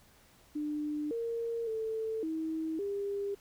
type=tone with pitch steps; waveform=sine; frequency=298.9 / 462.8 / 442.8 / 319.5 / 401.5 Hz; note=D4 / A#4 / A4 / D#4 / G4; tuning=+31 / -13 / +11 / +46 / +41 cents; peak=-32 dBFS; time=0.55-3.35 s; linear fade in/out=10 ms; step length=560 ms; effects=pink hiss -62 dBFS RMS until 3.4 s